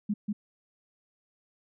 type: tone with echo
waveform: sine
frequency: 207.7 Hz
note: G#3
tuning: in tune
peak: -25 dBFS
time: 0.09-0.14 s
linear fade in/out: 10 ms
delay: 190 ms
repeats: 1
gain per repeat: -2 dB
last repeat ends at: 0.33 s
effects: none